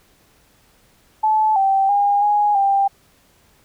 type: tone with pitch steps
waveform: sine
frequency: 866 / 778 / 811 / 829 / 791 Hz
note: A5 / G5 / G#5 / G#5 / G5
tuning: -28 / -13 / -41 / -3 / +15 cents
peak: -13 dBFS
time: 1.23-2.88 s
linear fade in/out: 10 ms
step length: 330 ms
effects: pink hiss -56 dBFS RMS until 3.64 s